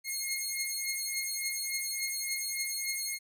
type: beating tone pair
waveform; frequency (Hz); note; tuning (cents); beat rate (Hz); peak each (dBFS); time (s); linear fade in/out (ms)
10% pulse; 2148 / 2151.5; C7 / C7; +45 / +48; 3.5; -26; 0.04-3.19; 50
effects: none